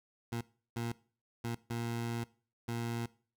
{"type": "tone bursts at uneven times", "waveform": "20% pulse", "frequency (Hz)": 117.2, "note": "A#2", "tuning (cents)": 10, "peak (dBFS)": -30, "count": 5, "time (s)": [[0.32, 0.41], [0.76, 0.92], [1.44, 1.55], [1.7, 2.24], [2.68, 3.06]], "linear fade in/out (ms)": 5, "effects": ["noise-tail reverb RT60 0.4 s tail -20 dB re dry"]}